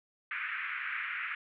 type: band-pass noise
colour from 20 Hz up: white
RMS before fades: -37 dBFS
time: 0.31-1.35 s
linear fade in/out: 2 ms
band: 1300 to 2400 Hz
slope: 48 dB/octave
effects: none